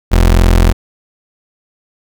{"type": "tone", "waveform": "30% pulse", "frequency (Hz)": 42.94, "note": "F1", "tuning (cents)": -29, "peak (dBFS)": -3, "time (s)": [0.11, 0.73], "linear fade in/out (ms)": 20, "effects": []}